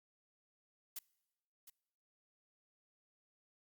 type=noise with echo; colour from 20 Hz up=blue; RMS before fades=-43 dBFS; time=0.96-0.99 s; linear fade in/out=5 ms; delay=710 ms; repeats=1; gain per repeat=-13 dB; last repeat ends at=1.7 s; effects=noise-tail reverb RT60 1.0 s tail -24 dB re dry + Opus 48 kbps